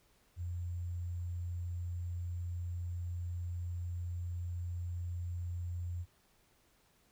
sine tone with sample-and-hold, 87.31 Hz, F2, in tune, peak -36 dBFS, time 0.36-6.06 s, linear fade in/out 50 ms, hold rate 7350 Hz, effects pink hiss -70 dBFS RMS until 7.11 s

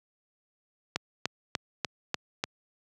click train, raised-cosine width 0.2 ms, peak -10 dBFS, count 6, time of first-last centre 0.96-2.439 s, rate 3.38 Hz, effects high-pass 100 Hz 12 dB/octave

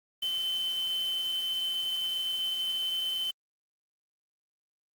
sine tone in noise, 3064 Hz, G7, 40 cents flat, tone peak -28 dBFS, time 0.22-3.31 s, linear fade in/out 5 ms, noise white, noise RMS -45 dBFS, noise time 0.22-3.31 s, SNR +14 dB, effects Opus 32 kbps

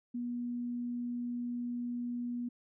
sine tone, 241.8 Hz, B3, 36 cents flat, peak -34 dBFS, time 0.14-2.49 s, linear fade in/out 10 ms, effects none

